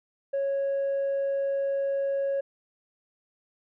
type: tone with tanh clipping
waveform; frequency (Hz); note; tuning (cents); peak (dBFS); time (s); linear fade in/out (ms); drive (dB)
triangle; 552; C#5; -7; -25; 0.33-2.41; 10; 6
effects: none